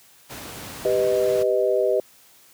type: noise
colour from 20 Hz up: pink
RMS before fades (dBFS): -36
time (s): 0.29-1.44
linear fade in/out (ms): 20
type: chord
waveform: sine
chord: G augmented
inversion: none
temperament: equal with one note detuned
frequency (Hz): 392 / 498.2 / 622.3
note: G4 / B4 / D#5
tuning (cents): 0 / +15 / 0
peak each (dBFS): -22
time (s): 0.85-2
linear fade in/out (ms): 2
effects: white hiss -53 dBFS RMS until 2.53 s + high-pass 80 Hz 12 dB/octave